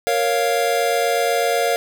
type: chord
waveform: square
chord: Bb minor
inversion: none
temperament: equal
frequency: 466.2 / 554.4 / 698.5 Hz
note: Bb4 / Db5 / F5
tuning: 0 / 0 / 0 cents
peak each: -22 / -23 / -21 dBFS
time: 0.07-1.76 s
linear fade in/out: 0 ms
effects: none